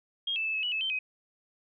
sine tone with pitch steps, 3245 / 2637 / 2621 / 2586 / 2943 / 2602 / 3109 / 2523 Hz, G#7 / E7 / E7 / E7 / F#7 / E7 / G7 / D#7, -41 / 0 / -11 / -34 / -10 / -23 / -15 / +23 cents, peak -28 dBFS, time 0.27-0.99 s, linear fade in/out 5 ms, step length 90 ms, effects none

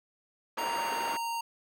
pink band-pass noise, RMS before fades -37 dBFS, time 0.57-1.17 s, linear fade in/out 5 ms, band 500 to 1900 Hz, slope 12 dB/octave
square tone with pitch glide, 932 to 926.1 Hz, A#5 to A#5, -1 to -12 cents, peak -32 dBFS, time 0.58-1.41 s, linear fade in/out 5 ms, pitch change -11 cents, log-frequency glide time 0.76-0.83 s
effects none

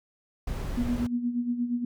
brown noise, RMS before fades -32 dBFS, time 0.47-1.07 s, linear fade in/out 5 ms
sine tone with tremolo, 241.4 Hz, B3, 39 cents flat, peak -23 dBFS, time 0.77-1.85 s, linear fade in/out 5 ms, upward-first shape sine, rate 8.5 Hz, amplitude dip 65%
effects none

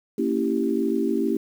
sine chord, A# diminished seventh, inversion none, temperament equal with one note detuned, 230.1 / 277.2 / 329.6 / 392 Hz, A#3 / C#4 / E4 / G4, -22 / 0 / 0 / 0 cents, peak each -26 dBFS, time 0.18-1.37 s, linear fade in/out 5 ms, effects 8-bit

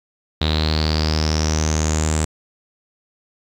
sawtooth tone with low-pass filter sweep, 77.78 Hz, D#2, in tune, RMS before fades -19 dBFS, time 0.41-2.25 s, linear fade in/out 5 ms, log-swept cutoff 3800 to 7800 Hz, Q 10, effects 8-bit

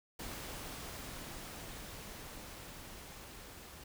pink noise with level ramp, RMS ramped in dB -44 to -52 dBFS, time 0.19-3.84 s, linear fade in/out 5 ms, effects none

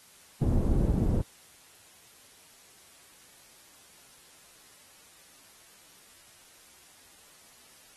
pink low-pass noise, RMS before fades -25 dBFS, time 0.41-1.22 s, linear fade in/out 10 ms, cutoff 290 Hz, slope 12 dB/octave, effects white hiss -56 dBFS RMS until 7.96 s + AAC 32 kbps

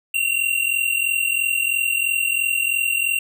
square tone pair together, 2732 / 2775 Hz, F7 / F7, -39 / -12 cents, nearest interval unison, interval 27 cents, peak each -22 dBFS, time 0.14-3.19 s, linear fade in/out 5 ms, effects none

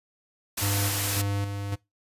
white noise, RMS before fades -28 dBFS, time 0.57-1.22 s, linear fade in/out 10 ms
square tone with tremolo, 100.5 Hz, G2, 44 cents sharp, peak -26 dBFS, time 0.61-1.76 s, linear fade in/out 20 ms, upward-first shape square, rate 1.8 Hz, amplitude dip 45%
effects noise-tail reverb RT60 0.2 s tail -22 dB re dry + resampled to 32000 Hz

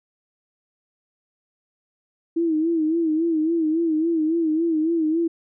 sine tone with vibrato, 322.9 Hz, E4, 36 cents flat, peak -18 dBFS, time 2.36-5.28 s, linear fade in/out 10 ms, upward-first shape sine, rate 3.6 Hz, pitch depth 83 cents each way, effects none

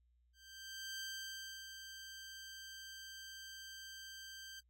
15% pulse tone with ADSR envelope, 1568 Hz, G6, in tune, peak -36 dBFS, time 0.33-4.61 s, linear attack 660 ms, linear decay 670 ms, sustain -7 dB, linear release 23 ms, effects added 60 Hz sine -70 dBFS peak until 4.69 s + AAC 48 kbps

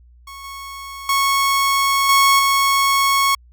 sawtooth tone with level steps, 1102 Hz, C#6, 11 cents flat, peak -30 / -27 / -11 / -7 / -10 dBFS, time 0.27-3.35 s, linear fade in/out 5 ms, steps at 0.44 / 1.09 / 2.09 / 2.39 s, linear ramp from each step 2 ms, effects added 60 Hz sine -45 dBFS peak until 3.52 s

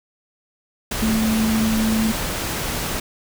sine tone in noise, 220.5 Hz, A3, 4 cents sharp, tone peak -17 dBFS, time 1.02-2.12 s, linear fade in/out 5 ms, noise pink, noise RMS -25 dBFS, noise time 0.91-3 s, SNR +5 dB, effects none

